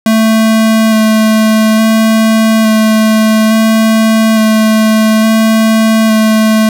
square tone with vibrato, 219.9 Hz, A3, 1 cent flat, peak -6 dBFS, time 0.06-6.69 s, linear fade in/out 2 ms, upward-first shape square, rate 0.58 Hz, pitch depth 11 cents each way, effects none

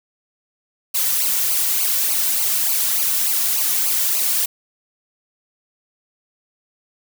blue noise with flanger, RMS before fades -19 dBFS, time 0.94-4.46 s, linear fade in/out 10 ms, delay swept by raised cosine 0.55 to 2.45 ms, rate 3.4 Hz, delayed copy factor -0.9, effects none

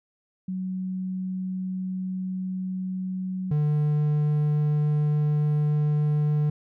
sine / triangle tone pair in turn, 186.1 / 149.42 Hz, F#3 / D3, +10 / +30 cents, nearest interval major third, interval 380 cents, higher first, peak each -27 / -18 dBFS, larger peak second, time 0.48-3.51 / 3.51-6.5 s, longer first, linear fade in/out 5 ms, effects none

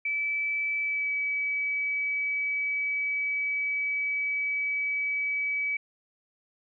sine tone with pitch glide, 2308 to 2285 Hz, D7 to D7, -31 to -48 cents, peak -26 dBFS, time 0.05-5.77 s, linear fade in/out 5 ms, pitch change -17 cents, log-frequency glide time 0.81-1.11 s, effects none

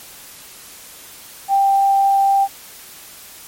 sine tone, 788 Hz, G5, 9 cents sharp, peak -11 dBFS, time 1.48-2.48 s, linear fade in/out 50 ms, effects white hiss -39 dBFS RMS until 3.47 s + MP3 64 kbps

